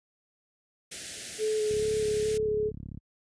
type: band-stop noise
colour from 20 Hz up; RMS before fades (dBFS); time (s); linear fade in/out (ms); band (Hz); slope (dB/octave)
white; -38; 0.91-2.38; 10; 690 to 1500; 48
type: tone with vibrato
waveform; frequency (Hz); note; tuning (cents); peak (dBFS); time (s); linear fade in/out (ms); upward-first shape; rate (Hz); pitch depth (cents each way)
sine; 429.1; A4; -43; -25; 1.38-2.72; 50; square; 2.3; 13
type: click train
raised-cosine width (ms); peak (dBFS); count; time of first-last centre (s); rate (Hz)
5; -27; 45; 1.71-2.974; 34.8
effects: high-pass 60 Hz 12 dB/octave + resampled to 22050 Hz